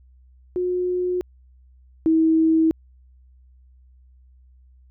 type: tone pair in turn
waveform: sine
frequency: 361 / 321.6 Hz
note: F#4 / E4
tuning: -43 / -43 cents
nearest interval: major second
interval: 200 cents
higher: first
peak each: -20 / -14 dBFS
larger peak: second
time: 0.56-1.21 / 2.06-2.71 s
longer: neither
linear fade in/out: 0 ms
effects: added 63 Hz sine -49 dBFS peak until 4.9 s